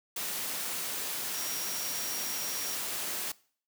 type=tone in noise; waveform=sine; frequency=5640 Hz; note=F8; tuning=16 cents sharp; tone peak=-39 dBFS; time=1.34-2.75 s; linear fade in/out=5 ms; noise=white; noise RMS=-35 dBFS; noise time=0.16-3.32 s; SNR=-7 dB; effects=noise-tail reverb RT60 0.5 s tail -22 dB re dry + high-pass 150 Hz 12 dB/octave